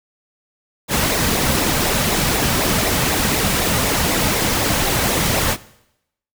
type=noise with flanger; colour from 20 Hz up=pink; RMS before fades=-18 dBFS; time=0.88-5.57 s; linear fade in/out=50 ms; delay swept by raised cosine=0.64 to 2.94 ms; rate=4 Hz; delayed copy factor=-0.5; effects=noise-tail reverb RT60 0.8 s tail -19 dB re dry